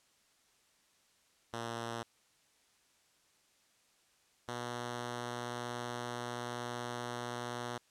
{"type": "tone pair in turn", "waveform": "5% pulse", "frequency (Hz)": [116.54, 121.04], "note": ["A#2", "B2"], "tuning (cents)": [0, -34], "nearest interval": "minor second", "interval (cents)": 66, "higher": "second", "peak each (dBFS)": -27, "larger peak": "neither", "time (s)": [[1.53, 2.03], [4.48, 7.78]], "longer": "second", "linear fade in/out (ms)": 5, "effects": ["white hiss -70 dBFS RMS until 7.9 s", "low-pass 9000 Hz 12 dB/octave"]}